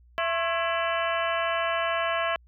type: harmonic tone with a mistuned harmonic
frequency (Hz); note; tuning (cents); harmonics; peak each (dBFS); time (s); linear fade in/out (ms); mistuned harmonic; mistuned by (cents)
333.4; E4; +20; 2 / 3 / 4 / 5 / 6 / 7 / 8 / 9; -28 / -30 / -34 / -32 / -38 / -37 / -37 / -36; 0.18-2.36; 0; 3; +130
effects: added 60 Hz sine -53 dBFS peak until 2.47 s